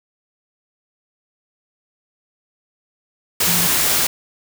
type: tone in noise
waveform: sine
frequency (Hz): 172.6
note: F3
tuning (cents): -20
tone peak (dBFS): -24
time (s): 3.47-3.67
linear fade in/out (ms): 5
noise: white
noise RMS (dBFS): -17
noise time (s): 3.4-4.07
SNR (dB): -10
effects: none